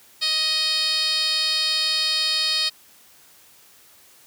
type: tone with band-pass filter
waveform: 10% pulse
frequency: 626 Hz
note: D#5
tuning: 10 cents sharp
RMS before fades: -22 dBFS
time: 0.21-2.7 s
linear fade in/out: 20 ms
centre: 4700 Hz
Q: 4.8
effects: white hiss -52 dBFS RMS until 4.26 s + high-pass 60 Hz 12 dB/octave